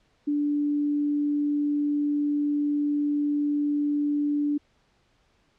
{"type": "tone", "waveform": "sine", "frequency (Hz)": 292.1, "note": "D4", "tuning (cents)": -9, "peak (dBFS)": -22, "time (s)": [0.27, 4.58], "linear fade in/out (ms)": 10, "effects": ["pink hiss -66 dBFS RMS until 5.58 s", "low-pass 5000 Hz 12 dB/octave"]}